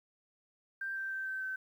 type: tone with pitch steps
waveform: sine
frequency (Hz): 1576 / 1566 / 1556.1 / 1546.2 / 1536.5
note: G6 / G6 / G6 / G6 / G6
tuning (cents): +9 / -2 / -13 / -24 / -35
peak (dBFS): -35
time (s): 0.81-1.56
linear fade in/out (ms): 5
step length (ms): 150
effects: 11-bit